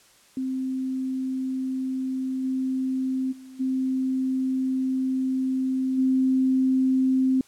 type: tone with level steps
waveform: sine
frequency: 261.2 Hz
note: C4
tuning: 3 cents flat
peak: -25 / -23 / -41 / -22 / -18 dBFS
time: 0.37-7.41 s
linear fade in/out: 2 ms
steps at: 2.43 / 3.31 / 3.59 / 5.97 s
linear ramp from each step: 20 ms
effects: white hiss -56 dBFS RMS until 7.47 s + low-pass 10000 Hz 12 dB/octave